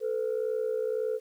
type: tone pair together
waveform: sine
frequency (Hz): 440 / 501.8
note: A4 / B4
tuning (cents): 0 / +28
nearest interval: major second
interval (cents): 228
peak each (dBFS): -28 / -30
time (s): 0-1.2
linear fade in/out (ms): 50
effects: tanh soft clip ceiling -22 dBFS + 10-bit

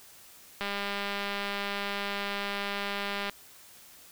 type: click train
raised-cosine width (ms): 0.3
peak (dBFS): -17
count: 541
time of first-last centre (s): 0.61-3.297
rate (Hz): 201
effects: white hiss -53 dBFS RMS until 4.11 s

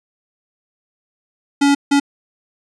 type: tone bursts at uneven times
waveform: square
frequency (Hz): 282.4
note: C#4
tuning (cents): +32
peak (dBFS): -11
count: 2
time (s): 1.61-1.75 / 1.91-2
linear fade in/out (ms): 10
effects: resampled to 22050 Hz

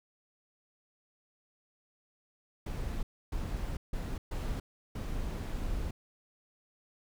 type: noise bursts at uneven times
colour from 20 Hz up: brown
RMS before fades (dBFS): -35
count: 5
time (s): 2.66-3.03 / 3.32-3.77 / 3.93-4.18 / 4.31-4.6 / 4.95-5.91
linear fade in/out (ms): 5
effects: none

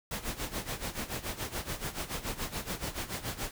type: noise with tremolo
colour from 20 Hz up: pink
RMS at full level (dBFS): -34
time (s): 0.11-3.51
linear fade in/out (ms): 2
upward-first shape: sine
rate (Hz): 7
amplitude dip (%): 80
effects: none

